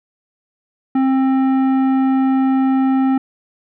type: tone with tanh clipping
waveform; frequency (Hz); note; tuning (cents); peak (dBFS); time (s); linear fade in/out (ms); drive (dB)
sine; 265; C4; +22; -14; 0.95-3.18; 5; 12
effects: none